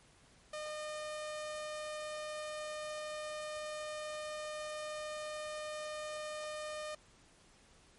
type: tone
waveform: sawtooth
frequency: 609 Hz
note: D#5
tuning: 37 cents flat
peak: -36 dBFS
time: 0.53-6.95 s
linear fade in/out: 5 ms
effects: pink hiss -64 dBFS RMS until 7.98 s + MP3 48 kbps